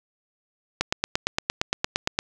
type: click train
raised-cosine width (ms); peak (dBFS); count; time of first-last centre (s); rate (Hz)
0.2; -4; 13; 0.81-2.189; 8.7
effects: none